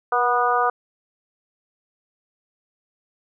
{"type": "harmonic tone with a mistuned harmonic", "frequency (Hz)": 244.8, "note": "B3", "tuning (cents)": -15, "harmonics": [2, 3, 4, 5, 6], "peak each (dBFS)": [-25, -22, -24, -21, -27], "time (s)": [0.12, 0.7], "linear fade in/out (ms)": 5, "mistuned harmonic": 2, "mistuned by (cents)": -24, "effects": []}